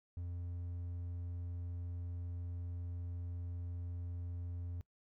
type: tone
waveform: triangle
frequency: 87.31 Hz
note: F2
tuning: in tune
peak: -38 dBFS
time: 0.17-4.81 s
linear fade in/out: 0 ms
effects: noise-tail reverb RT60 0.1 s tail -21 dB re dry